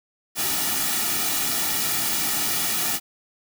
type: noise with comb filter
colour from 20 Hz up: white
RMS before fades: -24 dBFS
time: 0.35-3 s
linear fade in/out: 50 ms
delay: 1.9 ms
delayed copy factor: -0.7
effects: none